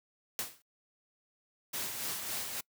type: noise with exponential decay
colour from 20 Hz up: white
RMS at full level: -32 dBFS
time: 0.39-0.62 s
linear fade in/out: 1 ms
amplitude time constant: 50 ms
type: noise with tremolo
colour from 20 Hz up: white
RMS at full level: -36 dBFS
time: 1.73-2.61 s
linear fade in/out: 10 ms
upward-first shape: sine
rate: 3.6 Hz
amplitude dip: 40%
effects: noise-tail reverb RT60 0.1 s tail -26 dB re dry + high-pass 80 Hz 12 dB/octave